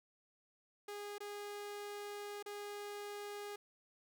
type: tone with dropouts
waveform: sawtooth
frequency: 410.7 Hz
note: G#4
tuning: 19 cents flat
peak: -40 dBFS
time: 0.88-3.56 s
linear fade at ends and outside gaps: 5 ms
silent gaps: 1.182-1.204 / 2.427-2.46 s
effects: none